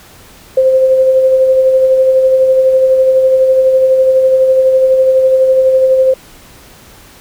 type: tone with tremolo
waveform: sine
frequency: 523.3 Hz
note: C5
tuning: in tune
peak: -4 dBFS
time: 0.57-6.14 s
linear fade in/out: 5 ms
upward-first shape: sine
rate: 12 Hz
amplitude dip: 35%
effects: pink hiss -39 dBFS RMS until 7.2 s